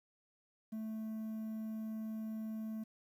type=tone with quantisation; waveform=triangle; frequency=219.4 Hz; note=A3; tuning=5 cents flat; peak=-37 dBFS; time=0.72-2.84 s; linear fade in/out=10 ms; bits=11; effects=none